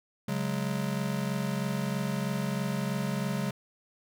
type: chord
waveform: square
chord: C# suspended fourth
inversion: none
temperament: just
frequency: 138.59 / 184.79 / 207.9 Hz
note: C#3 / F#3 / G#3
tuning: 0 / -2 / +2 cents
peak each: -34 dBFS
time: 0.28-3.51 s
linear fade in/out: 5 ms
effects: none